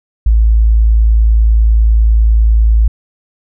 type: tone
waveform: sine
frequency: 55 Hz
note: A1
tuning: in tune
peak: -5 dBFS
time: 0.26-2.88 s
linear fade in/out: 5 ms
effects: none

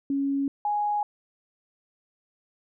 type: tone pair in turn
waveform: sine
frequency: 277.2 / 830.7 Hz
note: C#4 / G#5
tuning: 0 / 0 cents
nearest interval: octave + perfect fifth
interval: 1900 cents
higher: second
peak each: -23 dBFS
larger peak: neither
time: 0.1-0.48 / 0.65-1.03 s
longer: neither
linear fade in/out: 2 ms
effects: none

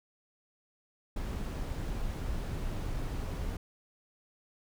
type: noise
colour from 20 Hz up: brown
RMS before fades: -35 dBFS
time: 1.16-3.57 s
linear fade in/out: 5 ms
effects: none

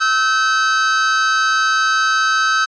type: tone pair together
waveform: 45% pulse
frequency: 1296 / 1541.2 Hz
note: E6 / G6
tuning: -30 / -30 cents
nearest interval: minor third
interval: 300 cents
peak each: -16 dBFS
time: 0-2.66 s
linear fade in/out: 20 ms
effects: resampled to 16000 Hz

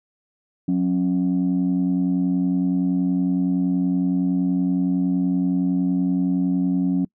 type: tone pair together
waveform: sine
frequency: 182 / 272.7 Hz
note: F#3 / C#4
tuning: -28 / -28 cents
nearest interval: perfect fifth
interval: 700 cents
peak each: -19 dBFS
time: 0.68-7.05 s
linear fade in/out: 5 ms
effects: noise-tail reverb RT60 0.1 s tail -26 dB re dry + tanh soft clip ceiling -13 dBFS

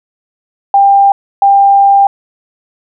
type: tone bursts at uneven times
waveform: sine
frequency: 795 Hz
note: G5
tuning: 24 cents sharp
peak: -3 dBFS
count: 2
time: 0.74-1.12 / 1.42-2.07 s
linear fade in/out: 2 ms
effects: none

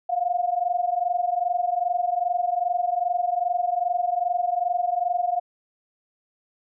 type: tone pair together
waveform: sine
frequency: 698.5 / 721 Hz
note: F5 / F#5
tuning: 0 / -45 cents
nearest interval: minor second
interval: 55 cents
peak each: -24 dBFS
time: 0.09-5.4 s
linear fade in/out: 10 ms
effects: none

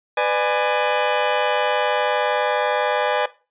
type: chord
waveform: sawtooth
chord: G# diminished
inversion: first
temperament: just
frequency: 498.4 / 598 / 830.6 Hz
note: B4 / D5 / G#5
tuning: +16 / +31 / 0 cents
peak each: -18 dBFS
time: 0.17-3.26 s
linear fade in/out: 5 ms
effects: noise-tail reverb RT60 0.3 s tail -17 dB re dry + resampled to 8000 Hz

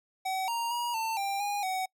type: tone with pitch steps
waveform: square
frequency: 758 / 933 / 955 / 895 / 792 / 817 / 751 Hz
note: F#5 / A#5 / A#5 / A5 / G5 / G#5 / F#5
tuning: +42 / +1 / +42 / +29 / +18 / -29 / +26 cents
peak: -30 dBFS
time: 0.25-1.86 s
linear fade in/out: 10 ms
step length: 230 ms
effects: noise-tail reverb RT60 0.1 s tail -26 dB re dry

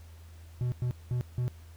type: tone bursts at uneven times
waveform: triangle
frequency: 123.47 Hz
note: B2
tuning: in tune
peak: -25 dBFS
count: 4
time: 0.61-0.72 / 0.82-0.91 / 1.11-1.21 / 1.38-1.48 s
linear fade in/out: 0 ms
effects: added 82 Hz sine -47 dBFS peak until 1.76 s + pink hiss -60 dBFS RMS until 1.76 s

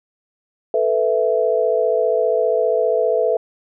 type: chord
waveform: sine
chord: A suspended second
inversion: none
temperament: just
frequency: 440 / 495 / 660 Hz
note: A4 / B4 / E5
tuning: 0 / +4 / +2 cents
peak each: -19 dBFS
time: 0.74-3.37 s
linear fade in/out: 2 ms
effects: none

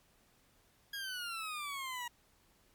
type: exponential sweep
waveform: 20% pulse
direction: down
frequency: 1651 to 948 Hz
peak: -34 dBFS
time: 0.93-2.08 s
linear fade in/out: 5 ms
effects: pink hiss -69 dBFS RMS until 2.74 s + MP3 96 kbps

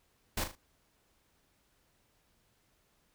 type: noise with echo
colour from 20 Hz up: pink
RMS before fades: -33 dBFS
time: 0.37-0.44 s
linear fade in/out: 5 ms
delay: 38 ms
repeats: 3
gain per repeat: -8 dB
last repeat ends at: 0.554 s
effects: pink hiss -72 dBFS RMS until 3.14 s

